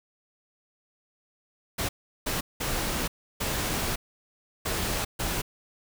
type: noise bursts at uneven times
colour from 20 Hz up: pink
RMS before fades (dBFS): -29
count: 6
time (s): 1.78-1.89 / 2.26-2.41 / 2.6-3.08 / 3.4-3.96 / 4.65-5.05 / 5.19-5.42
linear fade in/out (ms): 10
effects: none